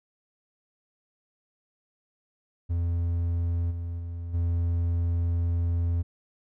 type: tone with level steps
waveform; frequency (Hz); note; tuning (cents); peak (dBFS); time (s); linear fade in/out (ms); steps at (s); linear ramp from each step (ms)
triangle; 85.4; F2; -38; -22 / -28 / -30 / -21; 2.69-6.03; 20; 3.7 / 3.98 / 4.33; 20
effects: none